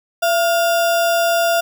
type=tone with sample-and-hold; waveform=sine; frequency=677 Hz; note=E5; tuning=46 cents sharp; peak=-13 dBFS; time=0.22-1.61 s; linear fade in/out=10 ms; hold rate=2100 Hz; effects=none